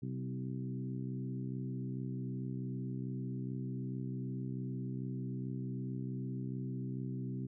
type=harmonic tone with a mistuned harmonic; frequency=64.6 Hz; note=C2; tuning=21 cents flat; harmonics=2 / 3 / 4 / 5 / 6; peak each=-39 / -43 / -44 / -50 / -52 dBFS; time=0.02-7.47 s; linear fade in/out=10 ms; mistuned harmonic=3; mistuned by=-18 cents; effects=none